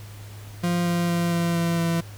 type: tone with pitch steps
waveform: 40% pulse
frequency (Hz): 174.2 / 172.9 / 171.6 / 170.32 / 169.05 / 167.78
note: F3 / F3 / F3 / F3 / E3 / E3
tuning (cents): -4 / -17 / -30 / -43 / +44 / +31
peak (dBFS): -20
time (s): 0.63-2.01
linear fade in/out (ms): 10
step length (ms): 230
effects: added 103 Hz sine -38 dBFS peak until 2.17 s + pink hiss -47 dBFS RMS until 2.17 s